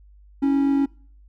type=tone pair together; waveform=triangle; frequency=276.6 / 324.3 Hz; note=C#4 / E4; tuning=-4 / -28 cents; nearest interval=minor third; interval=276 cents; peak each=-15 / -25 dBFS; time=0.42-0.86 s; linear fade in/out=10 ms; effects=noise-tail reverb RT60 0.5 s tail -25 dB re dry + added 50 Hz sine -47 dBFS peak until 1.28 s